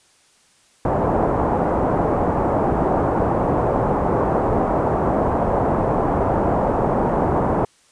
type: low-pass noise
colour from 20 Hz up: white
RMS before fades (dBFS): -19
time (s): 0.85-7.65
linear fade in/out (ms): 2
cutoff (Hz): 890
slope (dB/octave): 24
effects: white hiss -56 dBFS RMS until 7.91 s + resampled to 22050 Hz